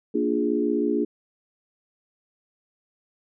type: chord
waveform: sine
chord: Bb dominant seventh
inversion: none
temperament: equal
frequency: 233.1 / 293.7 / 349.2 / 415.3 Hz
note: Bb3 / D4 / F4 / Ab4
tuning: 0 / 0 / 0 / 0 cents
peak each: -27 / -25 / -27 / -26 dBFS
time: 0.14-1.05 s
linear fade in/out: 10 ms
effects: none